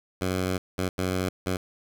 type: tone bursts at uneven times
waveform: 10% pulse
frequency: 92.5 Hz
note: F#2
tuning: in tune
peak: -17 dBFS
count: 4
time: 0.21-0.58 / 0.78-0.89 / 0.98-1.29 / 1.46-1.57 s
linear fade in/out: 5 ms
effects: none